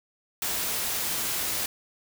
white noise, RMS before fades -29 dBFS, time 0.42-1.66 s, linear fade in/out 2 ms, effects none

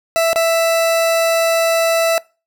40% pulse tone with dropouts, 661 Hz, E5, 5 cents sharp, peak -11 dBFS, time 0.16-2.18 s, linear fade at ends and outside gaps 0 ms, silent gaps 0.331-0.359 s, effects noise-tail reverb RT60 0.3 s tail -23 dB re dry

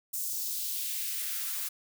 blue noise with high-pass filter sweep, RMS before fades -34 dBFS, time 0.13-1.69 s, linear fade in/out 10 ms, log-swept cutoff 7000 to 980 Hz, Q 1.3, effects none

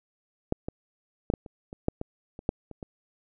clicks, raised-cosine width 2 ms, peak -11 / -19 / -11 / -13 / -29 / -26 / -10 / -19 / -27 / -10 / -28 / -24 dBFS, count 12, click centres 0.524 / 0.685 / 1.301 / 1.338 / 1.462 / 1.729 / 1.884 / 2.014 / 2.391 / 2.491 / 2.713 / 2.828 s, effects none

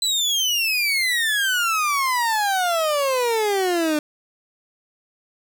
30% pulse exponential sweep, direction down, 4042 to 295.9 Hz, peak -16 dBFS, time 0.02-3.99 s, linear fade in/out 2 ms, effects none

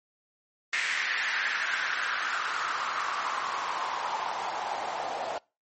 white noise with band-pass filter sweep, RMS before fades -31 dBFS, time 0.73-5.38 s, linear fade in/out 2 ms, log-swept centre 2000 to 690 Hz, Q 3.8, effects noise-tail reverb RT60 0.3 s tail -25 dB re dry + MP3 32 kbps

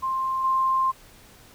sine tone with level steps, 1053 Hz, C6, 11 cents sharp, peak -23 / -19 dBFS, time 0.02-0.92 s, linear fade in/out 20 ms, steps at 0.44 s, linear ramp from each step 5 ms, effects pink hiss -51 dBFS RMS until 1.54 s

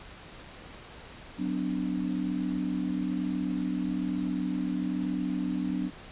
sine chord, B minor, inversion second, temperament equal with one note detuned, 185 / 252.6 / 293.7 Hz, F#3 / B3 / D4, 0 / +39 / 0 cents, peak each -32 dBFS, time 1.37-5.91 s, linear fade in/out 50 ms, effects pink hiss -47 dBFS RMS until 6.11 s + resampled to 8000 Hz

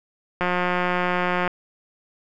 click train, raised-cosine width 0.5 ms, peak -8 dBFS, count 192, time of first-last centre 0.41-1.477 s, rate 179 Hz, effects none

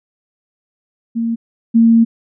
sine tone pair in turn, 230 / 228.9 Hz, A#3 / A#3, -23 / -31 cents, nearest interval unison, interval 8 cents, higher first, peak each -15 / -6 dBFS, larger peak second, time 1.15-1.36 / 1.74-2.05 s, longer second, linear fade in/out 20 ms, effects none

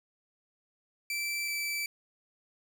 sawtooth tone pair in turn, 2332 / 2320 Hz, D7 / D7, -13 / -22 cents, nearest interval unison, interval 9 cents, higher first, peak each -28 dBFS, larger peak neither, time 1.1-1.48 / 1.48-1.86 s, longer neither, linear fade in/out 2 ms, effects none

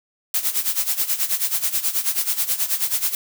blue noise with tremolo, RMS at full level -19 dBFS, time 0.34-3.15 s, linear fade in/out 2 ms, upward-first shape sine, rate 9.3 Hz, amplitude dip 80%, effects none

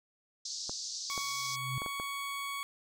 pink band-pass noise, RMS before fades -40 dBFS, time 0.45-1.56 s, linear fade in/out 5 ms, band 4300 to 6700 Hz, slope 48 dB/octave
clicks, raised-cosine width 1 ms, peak -26 dBFS, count 5, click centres 0.695 / 1.178 / 1.819 / 1.862 / 1.999 s
20% pulse tone, 1118 Hz, C#6, 14 cents sharp, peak -31 dBFS, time 1.1-2.63 s, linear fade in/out 0 ms
sine tone with exponential growth, 129.9 Hz, C3, 12 cents flat, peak -32 dBFS, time 1.13-1.78 s, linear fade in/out 0 ms, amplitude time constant 140 ms
effects none

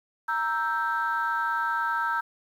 sine chord, E diminished, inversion second, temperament equal, 932.3 / 1318.5 / 1568 Hz, Bb5 / E6 / G6, 0 / 0 / 0 cents, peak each -28 dBFS, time 0.28-2.21 s, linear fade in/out 10 ms, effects tanh soft clip ceiling -17 dBFS + 9-bit

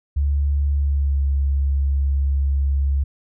sine tone with pitch glide, 71.2 to 69.21 Hz, C#2 to C#2, +47 to -2 cents, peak -16 dBFS, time 0.16-3.04 s, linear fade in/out 10 ms, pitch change -49 cents, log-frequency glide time 0.73-1.24 s, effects none

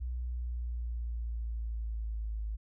sine linear sweep, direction down, 61.74 to 53 Hz, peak -33 dBFS, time 0-2.57 s, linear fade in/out 20 ms, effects none

